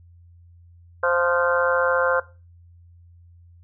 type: harmonic tone with a mistuned harmonic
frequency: 174.61 Hz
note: F3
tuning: in tune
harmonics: 3 / 4 / 5 / 6 / 7 / 8 / 9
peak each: -21 / -31 / -32 / -26 / -31 / -25 / -26 dBFS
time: 1.03-2.2 s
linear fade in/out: 5 ms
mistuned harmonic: 9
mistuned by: -34 cents
effects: noise-tail reverb RT60 0.3 s tail -18 dB re dry + added 86 Hz sine -47 dBFS peak until 3.63 s